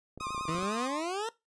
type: clicks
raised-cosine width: 2 ms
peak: -30 dBFS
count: 12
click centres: 0.176 / 0.209 / 0.269 / 0.306 / 0.347 / 0.379 / 0.41 / 0.454 / 0.493 / 0.549 / 0.586 / 0.629 s
type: tone with tremolo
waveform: sine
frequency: 1059 Hz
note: C6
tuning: 21 cents sharp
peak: -34 dBFS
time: 0.2-1.02 s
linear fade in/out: 50 ms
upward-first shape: sine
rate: 6.9 Hz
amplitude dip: 35%
type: tone with vibrato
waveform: sawtooth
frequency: 1229 Hz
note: D#6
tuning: 22 cents flat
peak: -34 dBFS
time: 0.2-0.88 s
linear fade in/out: 5 ms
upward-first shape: triangle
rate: 9.8 Hz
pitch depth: 75 cents each way
type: exponential sweep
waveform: 20% pulse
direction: up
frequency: 155.8 to 466.2 Hz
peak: -27 dBFS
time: 0.48-1.29 s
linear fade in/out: 2 ms
effects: noise-tail reverb RT60 0.2 s tail -19 dB re dry + resampled to 22050 Hz